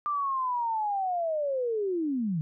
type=linear sweep; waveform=sine; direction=down; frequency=1194 to 147.3 Hz; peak=-26 dBFS; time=0.06-2.41 s; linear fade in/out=0 ms; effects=none